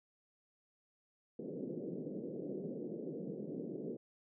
white band-pass noise, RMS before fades -43 dBFS, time 1.39-3.97 s, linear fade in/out 5 ms, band 150 to 490 Hz, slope 48 dB/octave, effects none

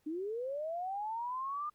sine linear sweep, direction up, 293.7 to 1217 Hz, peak -35 dBFS, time 0.06-1.7 s, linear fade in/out 10 ms, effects pink hiss -75 dBFS RMS until 1.74 s

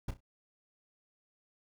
brown noise with echo, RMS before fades -34 dBFS, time 0.08-0.11 s, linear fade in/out 5 ms, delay 32 ms, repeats 3, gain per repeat -11 dB, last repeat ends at 0.206 s, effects none

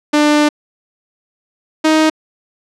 sawtooth tone pair in turn, 297.7 / 313.4 Hz, D4 / D#4, +24 / +13 cents, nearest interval minor second, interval 89 cents, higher second, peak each -5 dBFS, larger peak neither, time 0.13-0.49 / 1.84-2.1 s, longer first, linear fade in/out 10 ms, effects low-pass 7000 Hz 12 dB/octave

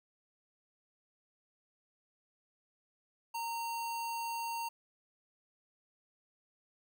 sine tone with sample-and-hold, 926 Hz, A#5, 12 cents flat, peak -35 dBFS, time 3.34-4.69 s, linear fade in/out 10 ms, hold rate 3675 Hz, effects none

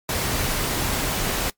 pink noise, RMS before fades -24 dBFS, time 0.09-1.5 s, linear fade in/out 2 ms, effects noise-tail reverb RT60 0.1 s tail -20 dB re dry + MP3 96 kbps

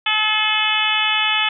harmonic tone, 430 Hz, A4, 40 cents flat, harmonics 2 / 3 / 4 / 5 / 6 / 7 / 8, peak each -25 / -25 / -26 / -25 / -21 / -21 / -24 dBFS, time 0.06-1.49 s, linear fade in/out 5 ms, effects none

